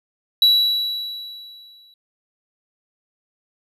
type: tone with exponential decay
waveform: triangle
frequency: 3921 Hz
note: B7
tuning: 13 cents flat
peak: -8 dBFS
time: 0.42-1.94 s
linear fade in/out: 2 ms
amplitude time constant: 330 ms
effects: resampled to 32000 Hz

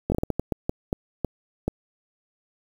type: slowing click train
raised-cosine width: 2 ms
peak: -10 dBFS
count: 12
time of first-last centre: 0.1-1.68 s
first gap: 20 ms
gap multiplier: 1.36
effects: 7-bit

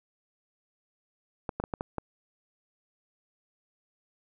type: clicks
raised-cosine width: 1 ms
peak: -17 dBFS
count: 6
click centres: 1.492 / 1.6 / 1.639 / 1.738 / 1.809 / 1.983 s
effects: none

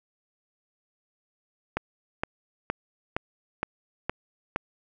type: click train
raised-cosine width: 0.5 ms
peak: -11 dBFS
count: 7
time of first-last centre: 1.77-4.561 s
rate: 2.15 Hz
effects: none

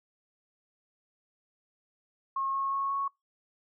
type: tone with pitch steps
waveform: sine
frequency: 1083 / 1090.5 / 1098.1 / 1105.8 Hz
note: C#6 / C#6 / C#6 / C#6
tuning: -41 / -29 / -17 / -5 cents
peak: -28 dBFS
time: 2.36-3.08 s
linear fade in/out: 5 ms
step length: 180 ms
effects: noise-tail reverb RT60 0.2 s tail -26 dB re dry

